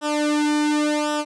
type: tone with flanger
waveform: sawtooth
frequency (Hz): 298.8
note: D4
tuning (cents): +30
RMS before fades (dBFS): -21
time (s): 0.01-1.25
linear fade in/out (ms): 50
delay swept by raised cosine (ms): 0.45 to 1.85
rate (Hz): 0.9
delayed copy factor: -1
effects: resampled to 22050 Hz